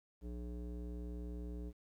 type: tone with low-pass filter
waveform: square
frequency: 60 Hz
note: B1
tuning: 49 cents flat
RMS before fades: -44 dBFS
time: 0.21-1.73 s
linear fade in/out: 50 ms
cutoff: 390 Hz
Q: 2.1
effects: 12-bit